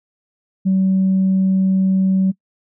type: tone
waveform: sine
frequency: 190 Hz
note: F#3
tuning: 46 cents sharp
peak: -11 dBFS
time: 0.65-2.32 s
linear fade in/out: 20 ms
effects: noise-tail reverb RT60 0.1 s tail -24 dB re dry + tanh soft clip ceiling -9 dBFS